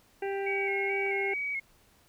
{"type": "harmonic tone", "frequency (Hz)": 394.1, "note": "G4", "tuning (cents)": 9, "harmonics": [1, 2, 4, 5, 6, 7], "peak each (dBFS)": [-31, -37, -43, -45, -47, -48], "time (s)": [0.22, 1.34], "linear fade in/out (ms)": 5}
{"type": "tone with vibrato", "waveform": "sine", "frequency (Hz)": 2217, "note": "C#7", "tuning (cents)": 0, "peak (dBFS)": -30, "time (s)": [0.46, 1.6], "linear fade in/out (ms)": 10, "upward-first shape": "square", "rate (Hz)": 2.3, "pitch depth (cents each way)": 39}
{"type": "clicks", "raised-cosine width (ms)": 0.5, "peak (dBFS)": [-38, -37], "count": 2, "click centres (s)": [1.063, 1.066]}
{"effects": ["pink hiss -63 dBFS RMS until 2.08 s"]}